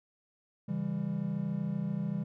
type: chord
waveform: triangle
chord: C# diminished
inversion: none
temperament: just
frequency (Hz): 138.59 / 166.31 / 199.57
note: C#3 / E3 / G3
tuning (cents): 0 / +16 / +31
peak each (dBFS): -36 / -33 / -32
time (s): 0.68-2.24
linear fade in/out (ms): 10
effects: none